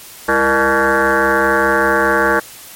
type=tone with frequency modulation; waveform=sine; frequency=1000 Hz; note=B5; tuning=21 cents sharp; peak=-10 dBFS; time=0.28-2.4 s; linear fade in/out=10 ms; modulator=133 Hz; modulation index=5.3; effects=white hiss -36 dBFS RMS until 2.75 s + MP3 64 kbps